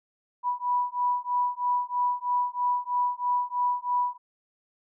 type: beating tone pair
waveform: sine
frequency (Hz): 981 / 984.1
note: B5 / B5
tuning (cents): -12 / -6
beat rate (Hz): 3.1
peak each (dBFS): -27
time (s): 0.43-4.18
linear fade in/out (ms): 50
effects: none